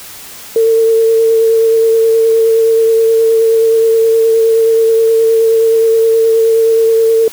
sine tone with vibrato, 451 Hz, A4, 43 cents sharp, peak -6 dBFS, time 0.56-7.28 s, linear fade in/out 2 ms, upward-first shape sine, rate 9.5 Hz, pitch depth 15 cents each way, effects white hiss -31 dBFS RMS until 7.32 s

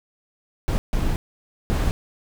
brown noise bursts at uneven times, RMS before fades -21 dBFS, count 3, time 0.68-0.78 / 0.93-1.16 / 1.7-1.91 s, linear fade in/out 0 ms, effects none

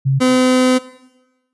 sine / 30% pulse tone pair in turn, 135.2 / 255.2 Hz, C#3 / C4, -43 / -43 cents, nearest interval major seventh, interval 1100 cents, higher second, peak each -11 / -8 dBFS, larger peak second, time 0.05-0.2 / 0.2-0.79 s, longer second, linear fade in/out 20 ms, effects noise-tail reverb RT60 1.0 s tail -18 dB re dry + resampled to 24000 Hz

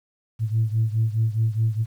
sine beating tone pair, 110 / 114.8 Hz, A2 / A#2, 0 / -26 cents, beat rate 4.8 Hz, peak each -20 / -23 dBFS, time 0.39-1.86 s, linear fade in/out 50 ms, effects tanh soft clip ceiling -13 dBFS + 9-bit

